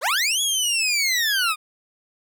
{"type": "linear two-way sweep", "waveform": "20% pulse", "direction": "up then down", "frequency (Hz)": [440, 3389, 1201], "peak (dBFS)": -14, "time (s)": [0.01, 1.56], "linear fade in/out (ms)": 50, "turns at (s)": 0.41, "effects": []}